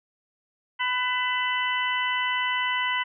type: harmonic tone with a mistuned harmonic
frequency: 500 Hz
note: B4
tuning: 21 cents sharp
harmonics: 2 / 3 / 4 / 5 / 6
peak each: -28 / -32 / -27 / -36 / -31 dBFS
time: 0.79-3.04 s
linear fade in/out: 20 ms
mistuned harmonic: 5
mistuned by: +110 cents
effects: none